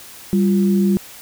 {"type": "tone pair together", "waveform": "sine", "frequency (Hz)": [195.98, 349.2], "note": ["G3", "F4"], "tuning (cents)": [0, 0], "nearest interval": "minor seventh", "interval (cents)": 1000, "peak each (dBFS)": [-13, -21], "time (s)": [0.33, 0.97], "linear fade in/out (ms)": 0, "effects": ["white hiss -39 dBFS RMS until 1.21 s"]}